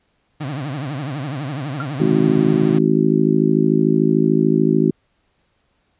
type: tone with vibrato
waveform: 30% pulse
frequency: 140.1 Hz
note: C#3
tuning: 19 cents sharp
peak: -21 dBFS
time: 0.4-2.79 s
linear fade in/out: 10 ms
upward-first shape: triangle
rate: 12 Hz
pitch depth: 230 cents each way
type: tone with exponential decay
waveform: sine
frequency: 1378 Hz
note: F6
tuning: 24 cents flat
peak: -20 dBFS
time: 1.8-1.89 s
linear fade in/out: 2 ms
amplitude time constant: 18 ms
type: harmonic tone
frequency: 53.5 Hz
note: A1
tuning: 48 cents flat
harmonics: 3 / 4 / 5 / 6 / 7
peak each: -19 / -19 / -19 / -19 / -19 dBFS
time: 2-4.91 s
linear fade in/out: 5 ms
effects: pink hiss -65 dBFS RMS until 5.99 s + resampled to 8000 Hz